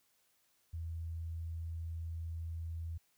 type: tone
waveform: sine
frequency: 82.41 Hz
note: E2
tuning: in tune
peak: -38 dBFS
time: 0.73-2.98 s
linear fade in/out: 10 ms
effects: white hiss -74 dBFS RMS until 3.17 s